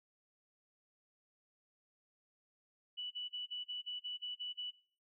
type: tone bursts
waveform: sine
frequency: 2960 Hz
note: F#7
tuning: in tune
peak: -39 dBFS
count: 10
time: 2.97-4.712 s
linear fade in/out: 20 ms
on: 140 ms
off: 38 ms
effects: noise-tail reverb RT60 0.4 s tail -17 dB re dry